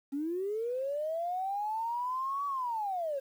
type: linear two-way sweep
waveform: triangle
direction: up then down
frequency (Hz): 270 to 1145 to 527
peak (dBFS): -27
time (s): 0.12-3.2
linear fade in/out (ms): 20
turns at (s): 2.46
effects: tanh soft clip ceiling -29 dBFS + 10-bit